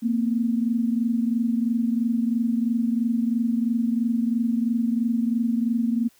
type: tone pair together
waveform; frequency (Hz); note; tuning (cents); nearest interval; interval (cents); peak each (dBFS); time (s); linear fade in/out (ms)
sine; 229.3 / 252.3; A#3 / B3; -28 / +37; major second; 165; -21 / -26; 0.02-6.09; 20
effects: white hiss -59 dBFS RMS until 6.19 s